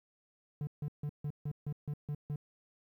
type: tone bursts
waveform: triangle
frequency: 146.83 Hz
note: D3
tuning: in tune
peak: -32 dBFS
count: 9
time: 0.61-2.359 s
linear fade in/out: 2 ms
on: 61 ms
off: 150 ms
effects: 12-bit